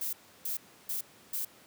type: noise bursts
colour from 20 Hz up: violet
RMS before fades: -34 dBFS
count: 4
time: 0.01-1.45 s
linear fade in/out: 5 ms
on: 120 ms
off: 320 ms
effects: pink hiss -57 dBFS RMS until 1.66 s + high-pass 150 Hz 12 dB/octave

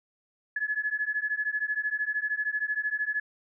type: beating tone pair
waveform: sine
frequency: 1700 / 1713 Hz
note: G#6 / A6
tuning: +40 / -47 cents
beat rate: 13 Hz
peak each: -30 dBFS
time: 0.56-3.2 s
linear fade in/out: 5 ms
effects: none

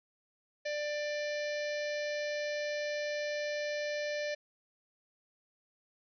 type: harmonic tone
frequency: 592 Hz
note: D5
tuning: 14 cents sharp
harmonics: 1 / 3 / 4 / 5 / 6 / 7 / 8 / 9 / 10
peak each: -34 / -41 / -44 / -52 / -54 / -48 / -53 / -52 / -53 dBFS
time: 0.65-4.35 s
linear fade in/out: 10 ms
effects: none

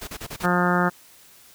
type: noise bursts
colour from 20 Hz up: pink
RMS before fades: -34 dBFS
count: 5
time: 0.01-0.463 s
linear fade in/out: 10 ms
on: 65 ms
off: 32 ms
type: harmonic tone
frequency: 177.7 Hz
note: F3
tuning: 30 cents sharp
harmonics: 1 / 2 / 3 / 4 / 5 / 6 / 7 / 8 / 9 / 10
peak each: -22 / -27 / -29 / -28 / -28 / -32 / -26 / -27 / -30 / -33 dBFS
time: 0.43-0.9 s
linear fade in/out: 20 ms
effects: white hiss -51 dBFS RMS until 1.54 s

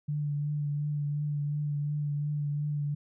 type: tone with vibrato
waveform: sine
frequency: 146.83 Hz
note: D3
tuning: in tune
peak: -28 dBFS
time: 0.08-2.95 s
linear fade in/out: 10 ms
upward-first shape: triangle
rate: 2.8 Hz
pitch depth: 26 cents each way
effects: none

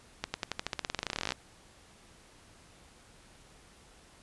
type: accelerating click train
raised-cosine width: 0.2 ms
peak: -14 dBFS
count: 25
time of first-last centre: 0.24-1.321 s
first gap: 100 ms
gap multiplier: 0.92
effects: pink hiss -58 dBFS RMS until 4.22 s + resampled to 24000 Hz

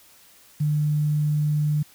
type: tone with quantisation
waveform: sine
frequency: 150 Hz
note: D3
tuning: 37 cents sharp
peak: -19 dBFS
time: 0.6-1.83 s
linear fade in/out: 10 ms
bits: 8
effects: white hiss -53 dBFS RMS until 1.94 s

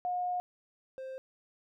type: tone pair in turn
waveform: sine / triangle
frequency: 719 / 525.5 Hz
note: F#5 / C5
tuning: -50 / +7 cents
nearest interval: perfect fourth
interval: 543 cents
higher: first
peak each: -30 / -37 dBFS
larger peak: first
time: 0.05-0.4 / 0.98-1.18 s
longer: first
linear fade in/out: 0 ms
effects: none

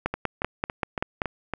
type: two click trains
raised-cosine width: 0.5 ms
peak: -9 / -13 dBFS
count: 7 / 6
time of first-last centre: 0.06-1.218 / 0.14-1.537 s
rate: 5.18 / 3.58 Hz
effects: none

